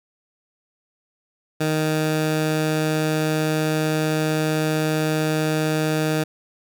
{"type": "tone", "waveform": "15% pulse", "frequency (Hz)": 155.56, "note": "D#3", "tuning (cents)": 0, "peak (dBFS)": -13, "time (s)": [1.6, 6.24], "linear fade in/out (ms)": 10, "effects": []}